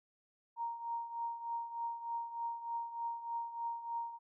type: tone with tremolo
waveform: sine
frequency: 932.3 Hz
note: A#5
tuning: in tune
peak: -34 dBFS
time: 0.56-4.19 s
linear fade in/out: 50 ms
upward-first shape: triangle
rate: 3.3 Hz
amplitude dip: 75%
effects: none